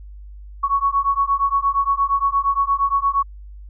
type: beating tone pair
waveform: sine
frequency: 1108.7 / 1117.3 Hz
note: C#6 / C#6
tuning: 0 / +13 cents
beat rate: 8.6 Hz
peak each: -19 dBFS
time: 0.63-3.23 s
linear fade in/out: 10 ms
effects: added 50 Hz sine -35 dBFS peak until 3.69 s